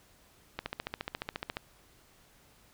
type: click train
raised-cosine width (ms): 0.3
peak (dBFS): -18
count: 15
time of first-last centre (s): 0.59-1.569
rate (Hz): 14.3
effects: pink hiss -62 dBFS RMS until 2.73 s